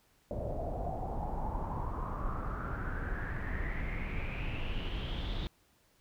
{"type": "noise with low-pass filter sweep", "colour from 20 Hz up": "brown", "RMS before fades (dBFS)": -36, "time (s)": [0.31, 5.47], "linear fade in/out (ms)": 0, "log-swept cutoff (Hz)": [590, 3700], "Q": 7.4, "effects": ["pink hiss -69 dBFS RMS until 6 s"]}